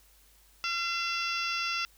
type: harmonic tone with a mistuned harmonic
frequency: 683 Hz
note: F5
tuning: 39 cents flat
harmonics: 2 / 3 / 4 / 5 / 6 / 7 / 8 / 9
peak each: -34 / -40 / -33 / -40 / -47 / -38 / -41 / -47 dBFS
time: 0.64-1.85 s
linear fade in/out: 0 ms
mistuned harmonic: 4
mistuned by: -16 cents
effects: added 50 Hz sine -62 dBFS peak until 1.97 s + white hiss -62 dBFS RMS until 1.97 s